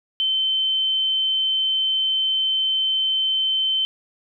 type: tone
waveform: sine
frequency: 3083 Hz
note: G7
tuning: 29 cents flat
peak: -18 dBFS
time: 0.2-3.85 s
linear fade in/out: 0 ms
effects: none